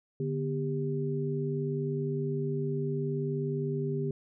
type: tone cluster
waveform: sine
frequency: 146.6 / 246 / 396.8 Hz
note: D3 / B3 / G4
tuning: -3 / -7 / +21 cents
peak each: -31 / -37 / -33 dBFS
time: 0.2-4.11 s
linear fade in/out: 2 ms
effects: none